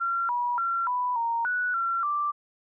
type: tone with pitch steps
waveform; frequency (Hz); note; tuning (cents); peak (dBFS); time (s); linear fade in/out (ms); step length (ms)
sine; 1371 / 969 / 1366 / 990 / 928 / 1475 / 1362 / 1175; F6 / B5 / F6 / B5 / A#5 / F#6 / F6 / D6; -32 / -33 / -39 / +4 / -8 / -6 / -44 / +1; -24; 0-2.32; 20; 290
effects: none